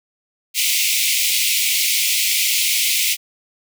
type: high-pass noise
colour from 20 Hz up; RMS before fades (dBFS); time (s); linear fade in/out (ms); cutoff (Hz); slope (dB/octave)
pink; -18; 0.54-3.17; 50; 2100; 96
effects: none